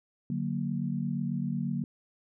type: chord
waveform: sine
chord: D augmented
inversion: none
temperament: equal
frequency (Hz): 146.83 / 185 / 233.1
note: D3 / F#3 / A#3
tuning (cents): 0 / 0 / 0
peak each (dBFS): -33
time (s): 0.3-1.84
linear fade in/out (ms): 2
effects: none